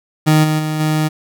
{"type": "tone with level steps", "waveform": "30% pulse", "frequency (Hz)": 154.8, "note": "D#3", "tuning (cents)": -9, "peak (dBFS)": [-6, -11, -15, -11], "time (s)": [0.26, 1.09], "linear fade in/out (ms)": 20, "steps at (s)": [0.43, 0.58, 0.79], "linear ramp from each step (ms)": 20, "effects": []}